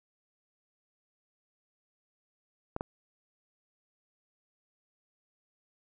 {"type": "clicks", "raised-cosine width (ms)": 1, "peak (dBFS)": -19, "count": 2, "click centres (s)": [2.764, 2.809], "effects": []}